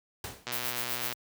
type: noise with exponential decay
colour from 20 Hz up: pink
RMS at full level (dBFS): -35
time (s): 0.24-0.56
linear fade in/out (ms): 2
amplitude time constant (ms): 68
type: click train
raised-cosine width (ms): 0.2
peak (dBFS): -17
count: 81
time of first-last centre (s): 0.47-1.126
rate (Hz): 122
type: noise with tremolo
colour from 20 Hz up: violet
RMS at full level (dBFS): -33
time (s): 0.52-1.14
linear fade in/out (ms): 5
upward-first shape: sine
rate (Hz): 8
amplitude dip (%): 65
effects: high-pass 60 Hz 12 dB/octave